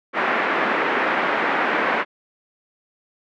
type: band-pass noise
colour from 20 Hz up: white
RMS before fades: -21 dBFS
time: 0.13-2.05 s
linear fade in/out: 50 ms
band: 230 to 2000 Hz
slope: 24 dB/octave
effects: none